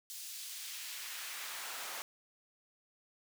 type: noise with high-pass filter sweep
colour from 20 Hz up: pink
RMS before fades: -44 dBFS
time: 0.1-2.02 s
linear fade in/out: 0 ms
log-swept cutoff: 5300 to 750 Hz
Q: 0.86
effects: none